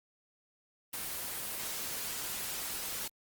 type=noise; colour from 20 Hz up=white; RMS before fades=-38 dBFS; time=0.93-3.08 s; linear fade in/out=5 ms; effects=Opus 24 kbps